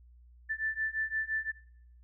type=beating tone pair; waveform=sine; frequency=1760 / 1765.8 Hz; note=A6 / A6; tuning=0 / +6 cents; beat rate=5.8 Hz; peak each=-34 / -34 dBFS; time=0.49-1.52 s; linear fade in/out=20 ms; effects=noise-tail reverb RT60 0.7 s tail -21 dB re dry + added 60 Hz sine -54 dBFS peak until 2.03 s